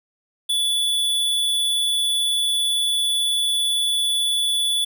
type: tone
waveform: square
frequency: 3447 Hz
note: A7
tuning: 36 cents flat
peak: -19 dBFS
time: 0.49-4.85 s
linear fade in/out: 10 ms
effects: none